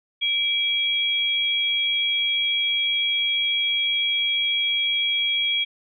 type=tone pair together; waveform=sine; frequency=2329 / 3298 Hz; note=D7 / G#7; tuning=-15 / -13 cents; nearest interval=tritone; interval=602 cents; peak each=-25 / -21 dBFS; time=0.21-5.65 s; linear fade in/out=20 ms; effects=none